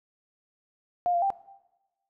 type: tone with pitch steps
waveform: sine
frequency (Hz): 707 / 692 / 786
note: F5 / F5 / G5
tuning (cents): +21 / -16 / +4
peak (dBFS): -22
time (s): 1.06-1.303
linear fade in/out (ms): 0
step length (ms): 81
effects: noise-tail reverb RT60 1.0 s tail -18 dB re dry